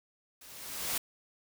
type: noise with level ramp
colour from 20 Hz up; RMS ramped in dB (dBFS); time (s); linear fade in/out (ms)
white; -53 to -31; 0.41-0.98; 5
effects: none